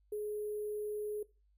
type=tone with sample-and-hold; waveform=sine; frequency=420 Hz; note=G#4; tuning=19 cents sharp; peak=-35 dBFS; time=0.12-1.23 s; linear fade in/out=5 ms; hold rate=11025 Hz; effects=noise-tail reverb RT60 0.3 s tail -21 dB re dry + added 50 Hz sine -67 dBFS peak until 1.57 s